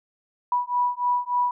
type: beating tone pair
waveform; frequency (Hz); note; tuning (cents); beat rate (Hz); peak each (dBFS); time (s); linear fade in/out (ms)
sine; 978 / 981.4; B5 / B5; -17 / -11; 3.4; -24; 0.52-1.51; 2
effects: none